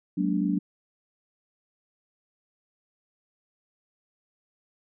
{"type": "tone cluster", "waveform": "sine", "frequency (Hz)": [186.9, 214, 238.7, 290.4], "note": ["F#3", "A3", "A#3", "D4"], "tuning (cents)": [18, -48, 41, -19], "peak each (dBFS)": [-26, -31, -33, -27], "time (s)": [0.17, 0.59], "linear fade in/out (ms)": 10, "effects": []}